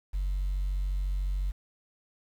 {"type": "tone", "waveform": "sine", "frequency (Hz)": 47.01, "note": "F#1", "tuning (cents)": 28, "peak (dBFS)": -25, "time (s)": [0.13, 1.52], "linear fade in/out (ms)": 20, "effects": ["tanh soft clip ceiling -25 dBFS", "9-bit"]}